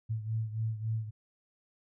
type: beating tone pair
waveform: sine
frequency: 110.1 / 113.7 Hz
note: A2 / A#2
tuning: +2 / -43 cents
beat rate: 3.6 Hz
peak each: -32 / -37 dBFS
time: 0.09-1.11 s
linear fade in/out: 20 ms
effects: none